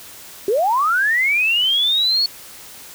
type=linear sweep; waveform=sine; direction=up; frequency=370 to 4435 Hz; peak=-14 dBFS; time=0.48-2.26 s; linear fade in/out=2 ms; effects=white hiss -39 dBFS RMS until 2.94 s